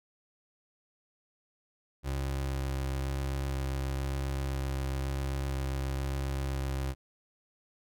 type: tone with vibrato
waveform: 30% pulse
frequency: 67.5 Hz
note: C#2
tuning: 45 cents flat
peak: -28 dBFS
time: 2.03-6.95 s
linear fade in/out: 50 ms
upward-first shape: square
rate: 1 Hz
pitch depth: 9 cents each way
effects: none